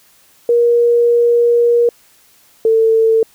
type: tone pair in turn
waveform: sine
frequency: 474.2 / 447.6 Hz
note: A#4 / A4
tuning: +30 / +30 cents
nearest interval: minor second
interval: 100 cents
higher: first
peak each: -8 dBFS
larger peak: neither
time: 0.49-1.89 / 2.65-3.23 s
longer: first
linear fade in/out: 2 ms
effects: white hiss -50 dBFS RMS until 3.34 s